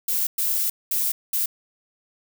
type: noise bursts at uneven times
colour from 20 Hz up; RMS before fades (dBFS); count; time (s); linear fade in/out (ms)
violet; -23; 4; 0.08-0.27 / 0.38-0.7 / 0.91-1.12 / 1.33-1.46; 5
effects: none